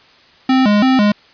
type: tone with vibrato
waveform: square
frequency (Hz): 232.5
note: A#3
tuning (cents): -4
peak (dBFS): -10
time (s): 0.49-1.12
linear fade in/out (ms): 5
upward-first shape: square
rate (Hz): 3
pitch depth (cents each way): 200
effects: white hiss -47 dBFS RMS until 1.33 s + resampled to 11025 Hz